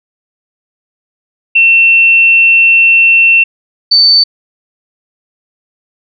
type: tone pair in turn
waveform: sine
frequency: 2700 / 4541 Hz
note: E7 / C#8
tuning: +41 / +41 cents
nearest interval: major sixth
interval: 900 cents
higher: second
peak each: -3 dBFS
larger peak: neither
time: 1.55-3.44 / 3.91-4.24 s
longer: first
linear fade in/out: 10 ms
effects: none